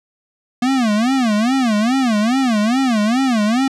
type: tone with vibrato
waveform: square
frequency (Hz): 236.5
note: A#3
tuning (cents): +25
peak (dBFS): -14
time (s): 0.62-3.68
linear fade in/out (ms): 5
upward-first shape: sine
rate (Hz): 2.4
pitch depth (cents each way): 230
effects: low-pass 7000 Hz 12 dB/octave